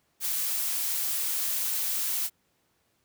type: noise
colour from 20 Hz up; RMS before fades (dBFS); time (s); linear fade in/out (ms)
blue; -29; 0.2-2.3; 50
effects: pink hiss -71 dBFS RMS until 3.04 s + high-pass 80 Hz 12 dB/octave